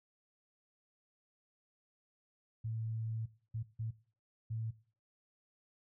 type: tone bursts at uneven times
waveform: sine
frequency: 111.9 Hz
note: A2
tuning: 30 cents sharp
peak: -36 dBFS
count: 4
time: 2.64-3.26 / 3.54-3.63 / 3.79-3.91 / 4.5-4.71 s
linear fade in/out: 10 ms
effects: noise-tail reverb RT60 0.4 s tail -17 dB re dry